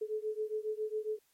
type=beating tone pair; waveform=sine; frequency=427.5 / 434.8 Hz; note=A4 / A4; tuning=-50 / -21 cents; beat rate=7.3 Hz; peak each=-36 / -37 dBFS; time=0.01-1.19 s; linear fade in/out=10 ms; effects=white hiss -72 dBFS RMS until 1.33 s + MP3 64 kbps